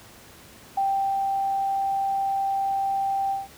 sine tone with ADSR envelope, 784 Hz, G5, in tune, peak -20 dBFS, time 0.77-3.48 s, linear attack 7 ms, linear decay 380 ms, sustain -2 dB, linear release 170 ms, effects pink hiss -48 dBFS RMS until 3.57 s + high-pass 60 Hz 12 dB/octave

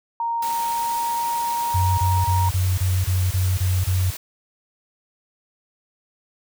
sine tone with pitch glide, 930 to 939.2 Hz, A#5 to A#5, -4 to +13 cents, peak -21 dBFS, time 0.2-2.49 s, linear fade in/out 2 ms, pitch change +17 cents, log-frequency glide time 0.44-1.64 s
white noise, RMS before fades -33 dBFS, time 0.42-4.17 s, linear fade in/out 5 ms
sine tone bursts, 92.5 Hz, F#2, in tune, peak -17 dBFS, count 9, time 1.74-4.108 s, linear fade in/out 10 ms, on 240 ms, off 26 ms
effects none

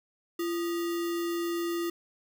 sine tone with sample-and-hold, 341.3 Hz, F4, 40 cents flat, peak -28 dBFS, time 0.39-1.9 s, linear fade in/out 5 ms, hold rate 1575 Hz, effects none

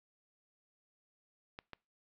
clicks, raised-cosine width 0.3 ms, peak -28 / -29 dBFS, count 2, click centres 1.589 / 1.733 s, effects noise-tail reverb RT60 0.3 s tail -25 dB re dry + low-pass 5000 Hz 12 dB/octave

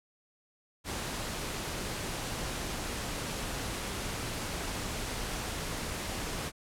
pink noise, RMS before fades -36 dBFS, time 0.84-6.52 s, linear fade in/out 50 ms, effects low-pass 11000 Hz 12 dB/octave

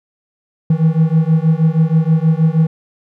triangle beating tone pair, 157.3 / 163.6 Hz, D#3 / E3, +19 / -13 cents, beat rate 6.3 Hz, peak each -11 dBFS, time 0.7-2.67 s, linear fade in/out 5 ms, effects none

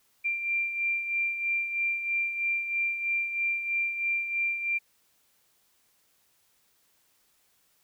sine beating tone pair, 2371 / 2374.1 Hz, D7 / D7, +16 / +18 cents, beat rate 3.1 Hz, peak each -27 / -35 dBFS, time 0.24-4.79 s, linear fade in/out 20 ms, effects white hiss -68 dBFS RMS until 7.83 s

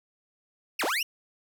30% pulse linear two-way sweep, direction down then up, 2960 to 253.3 to 2960 Hz, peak -23 dBFS, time 0.79-1.03 s, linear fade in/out 5 ms, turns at 0.84 s, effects none

